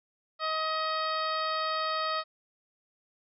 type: harmonic tone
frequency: 631 Hz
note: D#5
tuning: 24 cents sharp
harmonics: 1 / 2 / 3 / 4 / 5 / 6 / 7 / 8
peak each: -35 / -30 / -39 / -44 / -44 / -41 / -39 / -46 dBFS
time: 0.39-2.24 s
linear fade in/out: 50 ms
effects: none